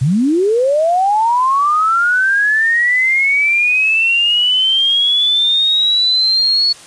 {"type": "linear sweep", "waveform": "sine", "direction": "up", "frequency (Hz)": [116.54, 4410], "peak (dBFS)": -10, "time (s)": [0.01, 6.73], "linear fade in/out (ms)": 10, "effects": ["white hiss -38 dBFS RMS until 6.86 s", "resampled to 22050 Hz"]}